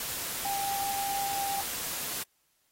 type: tone in noise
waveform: sine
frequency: 794 Hz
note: G5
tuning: 22 cents sharp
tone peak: -31 dBFS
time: 0.45-1.61 s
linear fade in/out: 2 ms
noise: white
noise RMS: -35 dBFS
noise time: 0-2.23 s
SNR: +1 dB
effects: white hiss -72 dBFS RMS until 2.71 s + AAC 48 kbps